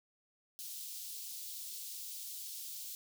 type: high-pass noise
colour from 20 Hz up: white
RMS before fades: -45 dBFS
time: 0.59-2.95 s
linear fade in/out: 0 ms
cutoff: 3500 Hz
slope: 24 dB/octave
effects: none